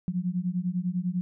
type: beating tone pair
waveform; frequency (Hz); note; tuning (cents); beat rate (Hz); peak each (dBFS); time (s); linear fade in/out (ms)
sine; 174.61 / 184.61; F3 / F#3; 0 / -4; 10; -29; 0.08-1.21; 0
effects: none